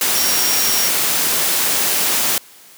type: tone in noise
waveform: sine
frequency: 5600 Hz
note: F8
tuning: 4 cents sharp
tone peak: -20 dBFS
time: 0.15-0.88 s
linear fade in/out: 2 ms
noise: white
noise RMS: -17 dBFS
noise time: 0.01-2.38 s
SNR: -6 dB
effects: white hiss -44 dBFS RMS until 2.77 s + high-pass 150 Hz 12 dB/octave